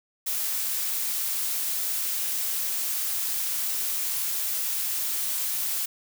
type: noise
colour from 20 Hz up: blue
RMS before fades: -28 dBFS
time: 0.26-5.86 s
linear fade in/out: 10 ms
effects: none